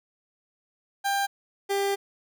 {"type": "tone pair in turn", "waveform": "30% pulse", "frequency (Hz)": [795, 397.5], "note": ["G5", "G4"], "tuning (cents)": [24, 24], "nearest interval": "octave", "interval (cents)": 1200, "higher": "first", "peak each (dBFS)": -21, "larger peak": "neither", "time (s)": [[1.04, 1.27], [1.69, 1.96]], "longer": "second", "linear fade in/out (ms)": 20, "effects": []}